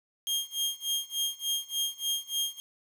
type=tone with tremolo; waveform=sawtooth; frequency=3225 Hz; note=G7; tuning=48 cents sharp; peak=-23 dBFS; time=0.27-2.6 s; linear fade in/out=0 ms; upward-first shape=sine; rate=3.4 Hz; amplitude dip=95%; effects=9-bit